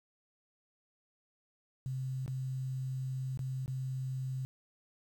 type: tone with dropouts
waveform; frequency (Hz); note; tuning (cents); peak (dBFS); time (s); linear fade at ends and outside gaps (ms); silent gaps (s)
sine; 130.81; C3; 0; -34; 1.86-4.45; 0; 2.261-2.279 / 3.374-3.392 / 3.66-3.679
effects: 10-bit